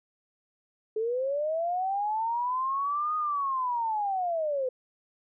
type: linear two-way sweep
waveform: sine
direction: up then down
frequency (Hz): 426.5 to 1244.5 to 499.1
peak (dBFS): -26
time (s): 0.96-4.69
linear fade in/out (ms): 5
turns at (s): 3.16
effects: none